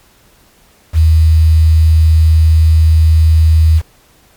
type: tone with quantisation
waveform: sine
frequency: 79.7 Hz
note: D#2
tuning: 42 cents sharp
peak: -4 dBFS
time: 0.93-3.82 s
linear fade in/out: 50 ms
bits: 5
effects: pink hiss -48 dBFS RMS until 4.36 s + MP3 96 kbps

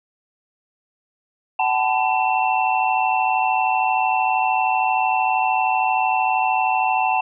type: tone cluster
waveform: sine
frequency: 756 / 869 / 1006 / 2691 Hz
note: F#5 / A5 / B5 / E7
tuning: +37 / -22 / +32 / +35 cents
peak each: -20 / -21 / -26 / -24 dBFS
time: 1.59-7.21 s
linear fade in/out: 5 ms
effects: none

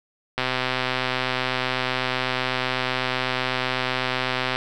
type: click train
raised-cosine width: 0.3 ms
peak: -7 dBFS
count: 536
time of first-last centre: 0.38-4.56 s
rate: 128 Hz
effects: none

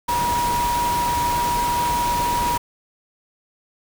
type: tone in noise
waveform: sine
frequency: 960 Hz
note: B5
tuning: 49 cents flat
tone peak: -19 dBFS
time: 0.08-2.58 s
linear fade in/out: 10 ms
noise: pink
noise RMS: -27 dBFS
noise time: 0.08-2.58 s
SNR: +5 dB
effects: none

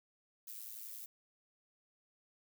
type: noise with amplitude modulation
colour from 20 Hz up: violet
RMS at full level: -45 dBFS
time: 0.47-1.06 s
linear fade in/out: 5 ms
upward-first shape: sine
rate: 111 Hz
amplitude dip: 65%
effects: none

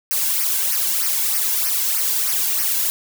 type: noise with flanger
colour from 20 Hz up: blue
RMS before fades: -20 dBFS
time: 0.11-2.9 s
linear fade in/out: 0 ms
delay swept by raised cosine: 0.26 to 1.66 ms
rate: 3.2 Hz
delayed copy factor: -0.8
effects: none

